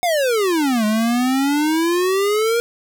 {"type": "exponential two-way sweep", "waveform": "square", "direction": "down then up", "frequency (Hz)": [734, 210, 474.9], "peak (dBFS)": -16, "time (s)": [0.03, 2.6], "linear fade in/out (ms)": 0, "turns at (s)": 0.85, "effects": []}